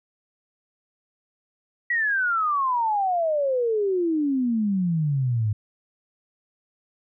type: exponential sweep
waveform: sine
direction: down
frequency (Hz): 1951 to 102.5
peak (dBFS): -20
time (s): 1.9-5.53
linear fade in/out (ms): 5
effects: none

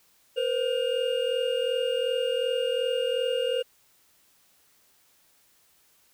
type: tone cluster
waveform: triangle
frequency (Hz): 474.3 / 517 / 2829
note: A#4 / C5 / F7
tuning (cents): +30 / -21 / +22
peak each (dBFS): -26 / -25 / -32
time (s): 0.36-3.63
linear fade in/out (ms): 20
effects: white hiss -63 dBFS RMS until 6.13 s

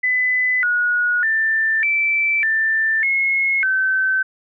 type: tone with pitch steps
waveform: sine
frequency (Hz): 2006 / 1453 / 1779 / 2327 / 1778 / 2169 / 1536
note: B6 / F#6 / A6 / D7 / A6 / C#7 / G6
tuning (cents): +26 / -32 / +19 / -17 / +18 / -38 / -36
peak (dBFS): -15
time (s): 0.03-4.23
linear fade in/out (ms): 10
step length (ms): 600
effects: none

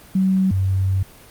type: tone pair in turn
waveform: sine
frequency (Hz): 189.4 / 95.33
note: F#3 / G2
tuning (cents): +41 / -48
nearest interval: octave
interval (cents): 1189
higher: first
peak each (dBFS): -14 / -16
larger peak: first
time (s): 0.15-0.51 / 0.51-1.03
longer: second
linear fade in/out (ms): 5
effects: pink hiss -45 dBFS RMS until 1.3 s + Opus 32 kbps

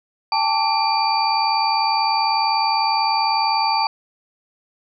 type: tone cluster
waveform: sine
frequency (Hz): 805 / 885 / 1154 / 2391 / 4619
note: G5 / A5 / D6 / D7 / D8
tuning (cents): +46 / +10 / -31 / +30 / -30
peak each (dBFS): -23 / -19 / -26 / -28 / -23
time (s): 0.32-3.87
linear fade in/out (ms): 2
effects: none

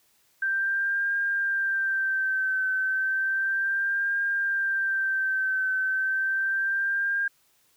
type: tone with vibrato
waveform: sine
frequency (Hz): 1568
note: G6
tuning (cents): 0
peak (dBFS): -23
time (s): 0.42-7.28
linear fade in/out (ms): 5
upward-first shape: triangle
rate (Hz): 0.33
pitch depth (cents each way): 44
effects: white hiss -65 dBFS RMS until 7.76 s

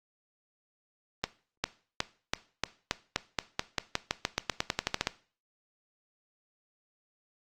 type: accelerating click train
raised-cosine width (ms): 0.2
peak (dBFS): -9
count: 22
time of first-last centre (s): 1.24-5.071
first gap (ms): 400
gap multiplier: 0.91
effects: noise-tail reverb RT60 0.4 s tail -17 dB re dry + Opus 32 kbps

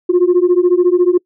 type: beating tone pair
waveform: sine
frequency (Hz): 350 / 364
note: F4 / F#4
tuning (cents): +4 / -28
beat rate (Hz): 14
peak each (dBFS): -10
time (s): 0.09-1.18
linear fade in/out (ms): 10
effects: noise-tail reverb RT60 0.1 s tail -26 dB re dry + tanh soft clip ceiling -4 dBFS

